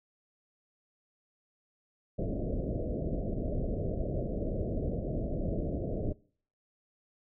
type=low-pass noise; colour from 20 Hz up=pink; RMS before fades=-33 dBFS; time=2.18-6.13 s; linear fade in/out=10 ms; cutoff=660 Hz; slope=96 dB/octave; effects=noise-tail reverb RT60 0.5 s tail -23 dB re dry